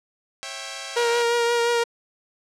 5% pulse chord, C# diminished, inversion none, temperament equal with one note detuned, 545.5 / 659.3 / 784 Hz, C#5 / E5 / G5, -28 / 0 / 0 cents, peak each -25 / -25 / -24 dBFS, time 0.43-1.22 s, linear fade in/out 0 ms
sawtooth tone with vibrato, 472.2 Hz, A#4, 22 cents sharp, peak -15 dBFS, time 0.96-1.84 s, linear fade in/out 10 ms, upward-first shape triangle, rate 5.7 Hz, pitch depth 23 cents each way
effects low-pass 8000 Hz 12 dB/octave

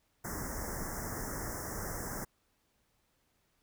pink band-stop noise, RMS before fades -39 dBFS, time 0.24-2.25 s, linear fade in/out 10 ms, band 2000 to 5300 Hz, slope 96 dB/octave, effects pink hiss -75 dBFS RMS until 3.62 s

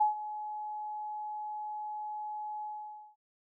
sine tone with ADSR envelope, 847 Hz, G#5, 34 cents sharp, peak -21 dBFS, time 0-3.16 s, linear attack 11 ms, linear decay 130 ms, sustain -15 dB, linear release 530 ms, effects none

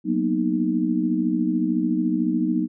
sine chord, B major seventh, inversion second, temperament equal, 185 / 233.1 / 246.9 / 311.1 Hz, F#3 / A#3 / B3 / D#4, 0 / 0 / 0 / 0 cents, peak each -26 / -26 / -25 / -23 dBFS, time 0.04-2.68 s, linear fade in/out 50 ms, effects none

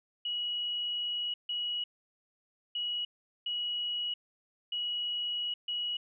sine tone bursts at uneven times, 2915 Hz, F#7, 26 cents flat, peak -31 dBFS, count 6, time 0.25-1.34 / 1.49-1.84 / 2.75-3.05 / 3.46-4.14 / 4.72-5.54 / 5.68-5.97 s, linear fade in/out 5 ms, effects none

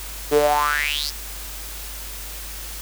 sawtooth tone with high-pass filter sweep, 146.83 Hz, D3, in tune, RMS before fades -20 dBFS, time 0.31-1.11 s, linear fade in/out 20 ms, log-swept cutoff 370 to 5300 Hz, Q 7.7, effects added 50 Hz sine -35 dBFS peak until 2.81 s + white hiss -35 dBFS RMS until 2.81 s

